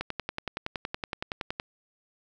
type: click train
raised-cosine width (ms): 0.3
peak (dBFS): -15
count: 18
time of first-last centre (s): 0.01-1.599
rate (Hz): 10.7
effects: none